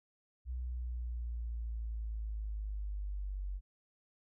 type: linear sweep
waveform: sine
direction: down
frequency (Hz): 62.6 to 46.99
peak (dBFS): -36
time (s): 0.45-3.61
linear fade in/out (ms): 50
effects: none

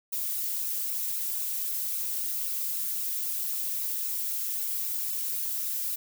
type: noise with flanger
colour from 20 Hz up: violet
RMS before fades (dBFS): -31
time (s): 0.12-5.96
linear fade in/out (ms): 10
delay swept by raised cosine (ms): 0.74 to 3.74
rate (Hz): 3.8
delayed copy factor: +0.6
effects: none

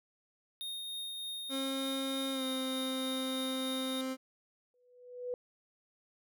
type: tone with tremolo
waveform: square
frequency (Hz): 3701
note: A#7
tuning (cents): -13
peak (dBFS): -38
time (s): 0.61-4.01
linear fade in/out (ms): 0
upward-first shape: triangle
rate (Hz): 3.3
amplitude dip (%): 25
type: tone with pitch glide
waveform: 30% pulse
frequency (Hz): 268.7 to 261.5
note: C4 to C4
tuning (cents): +46 to -1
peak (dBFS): -32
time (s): 1.49-4.17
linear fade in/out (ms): 50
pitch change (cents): -47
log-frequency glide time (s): 2.32-2.43
type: tone with exponential growth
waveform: sine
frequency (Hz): 493.9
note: B4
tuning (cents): 0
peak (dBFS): -32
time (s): 4.74-5.34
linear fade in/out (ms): 1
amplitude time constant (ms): 130
effects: none

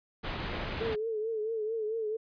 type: low-pass noise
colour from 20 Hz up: pink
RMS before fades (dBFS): -36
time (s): 0.23-0.96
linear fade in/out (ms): 20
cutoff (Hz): 3800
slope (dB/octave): 24
type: tone with vibrato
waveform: sine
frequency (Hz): 440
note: A4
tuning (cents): 0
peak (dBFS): -30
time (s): 0.8-2.17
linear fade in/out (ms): 10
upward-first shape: triangle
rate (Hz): 4.5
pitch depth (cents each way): 83
effects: resampled to 11025 Hz

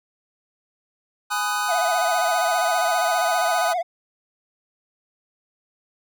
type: chord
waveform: square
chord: G# minor seventh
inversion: none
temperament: just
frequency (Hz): 830.6 / 996.7 / 1245.9 / 1495.1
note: G#5 / B5 / D#6 / F#6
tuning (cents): 0 / +16 / +2 / +18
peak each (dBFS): -28 / -32 / -27 / -28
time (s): 1.3-3.74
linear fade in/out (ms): 20
type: tone with vibrato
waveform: triangle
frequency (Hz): 698.5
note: F5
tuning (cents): 0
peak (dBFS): -19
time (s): 1.68-3.83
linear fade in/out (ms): 20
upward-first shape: sine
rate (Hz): 15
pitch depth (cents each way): 97
effects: none

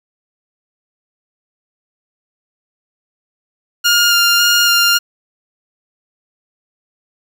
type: tone with vibrato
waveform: 15% pulse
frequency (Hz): 1408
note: F6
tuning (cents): +14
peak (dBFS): -3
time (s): 3.84-4.99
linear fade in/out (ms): 20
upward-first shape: square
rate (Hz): 1.8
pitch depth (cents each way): 11
effects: none

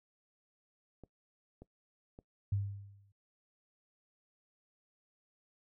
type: clicks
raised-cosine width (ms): 2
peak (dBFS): -37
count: 3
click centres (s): 1.037 / 1.62 / 2.189
type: tone with exponential decay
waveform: sine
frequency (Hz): 100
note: G2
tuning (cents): +35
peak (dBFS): -28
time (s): 2.52-3.12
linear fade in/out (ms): 5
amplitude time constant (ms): 130
effects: noise-tail reverb RT60 0.1 s tail -20 dB re dry

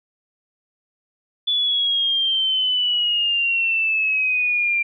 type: exponential sweep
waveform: sine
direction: down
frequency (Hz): 3460 to 2368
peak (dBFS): -17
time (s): 1.47-4.83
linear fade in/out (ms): 10
effects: none

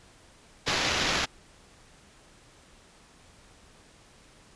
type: noise with sample-and-hold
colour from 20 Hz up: violet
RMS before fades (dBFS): -27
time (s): 0.66-1.26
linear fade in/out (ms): 20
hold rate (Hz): 8820
effects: pink hiss -56 dBFS RMS until 4.55 s + resampled to 22050 Hz

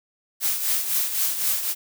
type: noise with tremolo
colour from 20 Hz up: blue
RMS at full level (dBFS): -21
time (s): 0.4-1.75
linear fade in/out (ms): 50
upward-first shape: triangle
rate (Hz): 3.9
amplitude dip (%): 65
effects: none

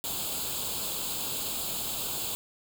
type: noise with comb filter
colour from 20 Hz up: white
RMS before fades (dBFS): -33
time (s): 0.04-2.35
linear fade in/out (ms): 0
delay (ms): 0.26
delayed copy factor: +0.8
effects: none

